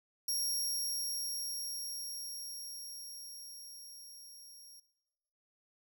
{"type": "tone with level ramp", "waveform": "20% pulse", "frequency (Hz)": 5588, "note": "F8", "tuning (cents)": 0, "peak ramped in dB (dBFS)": [-26, -48], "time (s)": [0.28, 4.8], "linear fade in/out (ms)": 5, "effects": ["noise-tail reverb RT60 1.0 s tail -17 dB re dry"]}